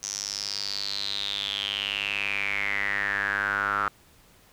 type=tone with band-pass filter sweep; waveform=square; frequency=50.3 Hz; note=G1; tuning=45 cents sharp; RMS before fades=-29 dBFS; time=0.03-3.88 s; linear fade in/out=0 ms; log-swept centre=6100 to 1300 Hz; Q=8.9; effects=pink hiss -57 dBFS RMS until 4.52 s